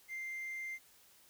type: tone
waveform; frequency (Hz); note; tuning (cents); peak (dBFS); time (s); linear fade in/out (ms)
triangle; 2093; C7; 0; -37; 0.08-0.79; 50
effects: tanh soft clip ceiling -34 dBFS + white hiss -64 dBFS RMS until 1.29 s